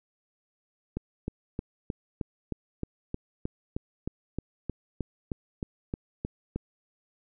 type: click train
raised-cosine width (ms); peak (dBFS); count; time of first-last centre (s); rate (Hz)
3; -18; 19; 0.97-6.56; 3.22
effects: none